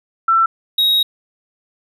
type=tone pair in turn; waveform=sine / triangle; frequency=1340 / 3790 Hz; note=E6 / A#7; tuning=+28 / +28 cents; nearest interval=octave + tritone; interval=1800 cents; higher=second; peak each=-10 dBFS; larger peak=neither; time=0.28-0.46 / 0.78-1.03 s; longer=second; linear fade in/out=5 ms; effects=none